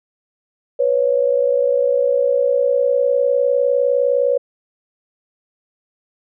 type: tone pair together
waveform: sine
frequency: 494.6 / 554.4 Hz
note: B4 / C#5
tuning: +3 / 0 cents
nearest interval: major second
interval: 197 cents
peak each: -16 dBFS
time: 0.79-4.38 s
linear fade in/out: 10 ms
effects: none